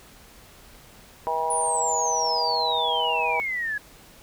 harmonic tone, 160.5 Hz, E3, 46 cents flat, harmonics 3 / 4 / 5 / 6, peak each -31 / -31 / -28 / -26 dBFS, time 1.27-3.4 s, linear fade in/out 0 ms
sine exponential sweep, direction down, 9910 to 1661.2 Hz, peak -25 dBFS, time 1.5-3.78 s, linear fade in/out 5 ms
effects pink hiss -50 dBFS RMS until 4.22 s

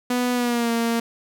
sawtooth tone with pitch glide, 246.9 to 231.7 Hz, B3 to A#3, 0 to -10 cents, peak -16 dBFS, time 0.1-1 s, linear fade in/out 5 ms, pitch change -110 cents, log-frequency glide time 0.33-0.71 s, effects none

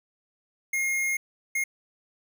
square tone bursts at uneven times, 2141 Hz, C7, 39 cents sharp, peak -25 dBFS, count 2, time 0.73-1.17 / 1.55-1.64 s, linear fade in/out 5 ms, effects none

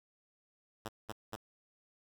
5% pulse tone bursts, 110 Hz, A2, in tune, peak -28 dBFS, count 3, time 0.85-1.361 s, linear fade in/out 5 ms, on 37 ms, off 200 ms, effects none

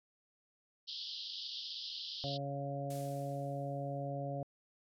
white band-pass noise, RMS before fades -44 dBFS, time 0.87-2.38 s, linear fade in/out 20 ms, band 3000 to 5100 Hz, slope 96 dB/octave
harmonic tone, 140 Hz, C#3, 18 cents sharp, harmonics 1 / 2 / 3 / 4 / 5, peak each -40 / -46 / -51 / -42 / -44 dBFS, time 2.24-4.43 s, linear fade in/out 0 ms
blue noise with exponential decay, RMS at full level -46 dBFS, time 2.9-4.1 s, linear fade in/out 5 ms, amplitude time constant 260 ms
effects low-pass 11000 Hz 12 dB/octave

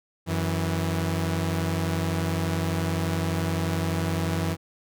sawtooth tone pair together, 91.7 / 163.39 Hz, F#2 / E3, -15 / -15 cents, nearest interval minor seventh, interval 1000 cents, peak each -23 dBFS, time 0.26-4.57 s, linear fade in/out 50 ms, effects none

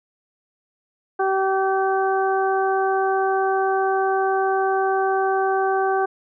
harmonic tone, 384.6 Hz, G4, 33 cents flat, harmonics 1 / 2 / 3 / 4, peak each -21 / -21 / -28 / -28 dBFS, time 1.19-6.06 s, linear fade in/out 10 ms, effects none

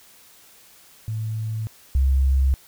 sine tone pair in turn, 110 / 66.87 Hz, A2 / C2, 0 / +38 cents, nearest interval major sixth, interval 862 cents, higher first, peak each -24 / -15 dBFS, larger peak second, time 1.08-1.67 / 1.95-2.54 s, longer neither, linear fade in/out 0 ms, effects white hiss -51 dBFS RMS until 2.67 s

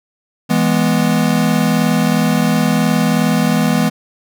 square chord, E major, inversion none, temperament equal, 164.81 / 207.7 / 246.9 Hz, E3 / G#3 / B3, 0 / 0 / 0 cents, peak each -17 dBFS, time 0.49-3.9 s, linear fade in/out 20 ms, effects none

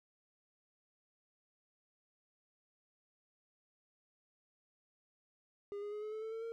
triangle tone with pitch steps, 406.1 / 413.2 / 420.4 / 427.8 / 435.2 / 442.9 / 450.6 / 458.5 Hz, G#4 / G#4 / G#4 / A4 / A4 / A4 / A4 / A#4, -39 / -9 / +21 / -49 / -19 / +11 / +41 / -29 cents, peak -38 dBFS, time 5.72-6.52 s, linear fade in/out 0 ms, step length 100 ms, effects none

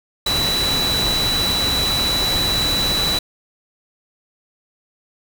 sine tone in noise, 3951 Hz, B7, in tune, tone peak -18 dBFS, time 0.26-3.19 s, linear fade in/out 5 ms, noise pink, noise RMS -23 dBFS, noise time 0.26-3.19 s, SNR +2 dB, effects none

